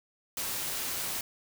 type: noise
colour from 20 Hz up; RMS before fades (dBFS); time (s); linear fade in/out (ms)
white; -34; 0.37-1.21; 2
effects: none